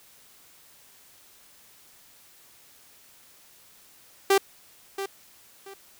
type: tone with echo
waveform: sawtooth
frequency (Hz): 392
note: G4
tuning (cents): 0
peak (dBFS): -13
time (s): 4.3-4.38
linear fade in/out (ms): 5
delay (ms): 680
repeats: 2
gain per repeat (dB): -12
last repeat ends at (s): 5.74
effects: white hiss -55 dBFS RMS until 5.99 s